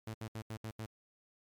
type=tone bursts at uneven times; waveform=sawtooth; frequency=110.3 Hz; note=A2; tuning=5 cents sharp; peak=-36 dBFS; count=6; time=0.07-0.14 / 0.21-0.28 / 0.35-0.42 / 0.5-0.57 / 0.64-0.71 / 0.79-0.86 s; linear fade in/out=5 ms; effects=MP3 96 kbps